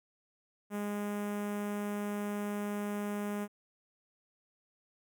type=tone with notch filter; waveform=sawtooth; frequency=205.8 Hz; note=G#3; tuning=16 cents flat; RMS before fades=-36 dBFS; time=0.7-3.48 s; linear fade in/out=50 ms; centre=4300 Hz; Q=0.64; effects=none